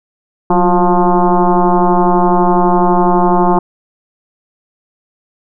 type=tone with frequency modulation; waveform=sine; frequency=350 Hz; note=F4; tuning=4 cents sharp; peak=-7 dBFS; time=0.5-3.59 s; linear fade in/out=5 ms; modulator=178 Hz; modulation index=3.9; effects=none